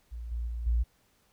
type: tone with level steps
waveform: sine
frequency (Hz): 58.27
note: A#1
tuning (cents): 0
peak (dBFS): -36 / -30 / -32 / -23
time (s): 0.11-0.84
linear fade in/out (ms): 20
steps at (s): 0.31 / 0.47 / 0.66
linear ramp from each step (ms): 10
effects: pink hiss -68 dBFS RMS until 1.32 s